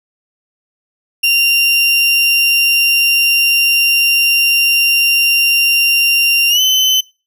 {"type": "tone with pitch glide", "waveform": "35% pulse", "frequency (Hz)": [2774, 3043], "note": ["F7", "F#7"], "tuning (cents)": [-12, 48], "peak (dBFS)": -7, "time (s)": [1.23, 7.01], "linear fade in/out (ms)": 10, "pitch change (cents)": 160, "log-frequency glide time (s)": [6.49, 6.61], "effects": ["noise-tail reverb RT60 0.3 s tail -22 dB re dry"]}